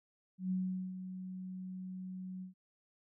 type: tone with ADSR envelope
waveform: sine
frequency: 185.5 Hz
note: F#3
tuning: 5 cents sharp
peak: -31 dBFS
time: 0.38-2.54 s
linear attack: 130 ms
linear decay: 420 ms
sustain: -10 dB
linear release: 120 ms
effects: none